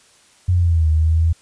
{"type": "linear two-way sweep", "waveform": "sine", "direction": "down then up", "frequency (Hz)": [91.7, 78, 82.8], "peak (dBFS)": -12, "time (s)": [0.48, 1.33], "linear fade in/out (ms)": 10, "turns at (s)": 0.89, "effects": ["white hiss -52 dBFS RMS until 1.41 s", "resampled to 22050 Hz"]}